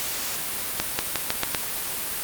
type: accelerating click train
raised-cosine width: 0.2 ms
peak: -4 dBFS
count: 6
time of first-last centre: 0.8-1.548 s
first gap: 190 ms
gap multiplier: 0.88
effects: white hiss -29 dBFS RMS until 2.23 s + Opus 48 kbps